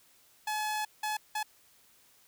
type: tone bursts at uneven times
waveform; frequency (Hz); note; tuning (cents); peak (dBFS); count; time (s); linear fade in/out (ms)
sawtooth; 853; G#5; +46; -27; 3; 0.47-0.85 / 1.03-1.17 / 1.35-1.43; 5
effects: white hiss -63 dBFS RMS until 2.27 s